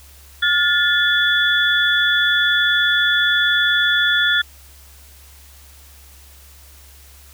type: tone cluster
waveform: sine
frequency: 1424 / 1745 / 3432 Hz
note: F6 / A6 / A7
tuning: +33 / -15 / -44 cents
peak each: -18 dBFS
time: 0.42-4.42 s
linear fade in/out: 10 ms
effects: added 69 Hz sine -44 dBFS peak until 7.33 s + white hiss -47 dBFS RMS until 7.33 s